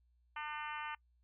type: harmonic tone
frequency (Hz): 300.7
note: D4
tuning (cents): +41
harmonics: 3 / 4 / 5 / 6 / 7 / 8 / 9 / 10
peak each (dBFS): -44 / -46 / -48 / -50 / -51 / -52 / -53 / -54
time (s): 0.36-0.95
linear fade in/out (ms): 5
effects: noise-tail reverb RT60 0.1 s tail -25 dB re dry + added 60 Hz sine -69 dBFS peak until 1.23 s